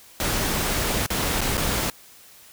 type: noise with dropouts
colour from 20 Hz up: pink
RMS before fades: -24 dBFS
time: 0.2-1.9 s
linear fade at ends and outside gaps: 1 ms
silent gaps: 1.063-1.103 / 1.408-1.414 / 1.571-1.577 s
effects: white hiss -49 dBFS RMS until 2.52 s